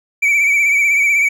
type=tone with vibrato; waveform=triangle; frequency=2292 Hz; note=D7; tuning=43 cents flat; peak=-9 dBFS; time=0.22-1.29 s; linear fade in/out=10 ms; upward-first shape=sine; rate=16 Hz; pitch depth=51 cents each way; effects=none